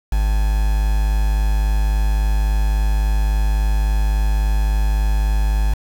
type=tone with quantisation; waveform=triangle; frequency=51.8 Hz; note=G#1; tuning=4 cents flat; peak=-12 dBFS; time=0.12-5.74 s; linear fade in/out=5 ms; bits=5; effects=none